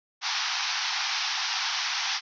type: band-pass noise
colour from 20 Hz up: white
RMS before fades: -29 dBFS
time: 0.21-2.21 s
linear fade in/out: 50 ms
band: 740 to 5900 Hz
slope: 96 dB/octave
effects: none